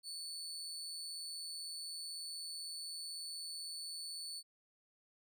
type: tone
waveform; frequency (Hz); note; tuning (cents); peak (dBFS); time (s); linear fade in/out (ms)
30% pulse; 4459; C#8; +9; -40; 0.03-4.43; 50
effects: none